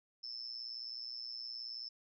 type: tone with amplitude modulation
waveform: sine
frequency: 5274 Hz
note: E8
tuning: in tune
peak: -38 dBFS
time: 0.23-1.89 s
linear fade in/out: 10 ms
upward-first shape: sine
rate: 119 Hz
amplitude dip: 90%
effects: none